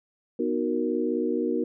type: chord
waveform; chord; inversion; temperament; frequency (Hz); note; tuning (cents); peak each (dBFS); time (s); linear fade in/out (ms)
sine; B major seventh; none; equal; 246.9 / 311.1 / 370 / 466.2; B3 / D#4 / F#4 / A#4; 0 / 0 / 0 / 0; -29; 0.39-1.64; 5
effects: none